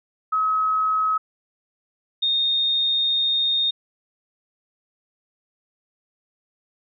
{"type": "tone pair in turn", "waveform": "sine", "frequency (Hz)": [1279, 3683], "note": ["D#6", "A#7"], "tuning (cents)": [47, -22], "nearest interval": "octave + tritone", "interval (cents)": 1831, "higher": "second", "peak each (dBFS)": -18, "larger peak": "neither", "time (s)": [[0.32, 1.18], [2.22, 3.71]], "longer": "second", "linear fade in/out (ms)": 10, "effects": []}